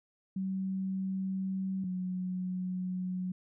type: tone pair in turn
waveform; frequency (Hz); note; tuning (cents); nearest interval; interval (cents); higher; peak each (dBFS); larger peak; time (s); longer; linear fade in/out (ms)
sine; 190.5 / 183.42; G3 / F#3; -49 / -15; minor second; 66; first; -31 / -32; first; 0.36-1.84 / 1.84-3.32; neither; 5
effects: none